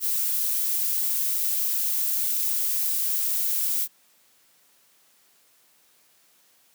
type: noise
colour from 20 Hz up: violet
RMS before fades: -25 dBFS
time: 0-3.88 s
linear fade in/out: 50 ms
effects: white hiss -61 dBFS RMS until 6.74 s + high-pass 150 Hz 12 dB/octave